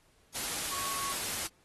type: tone in noise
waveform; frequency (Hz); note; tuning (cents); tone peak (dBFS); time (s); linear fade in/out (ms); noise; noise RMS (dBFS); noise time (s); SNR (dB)
sine; 1108.7; C#6; 0; -38; 0.71-1.14; 20; white; -35; 0.34-1.48; -6
effects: pink hiss -67 dBFS RMS until 1.64 s + AAC 32 kbps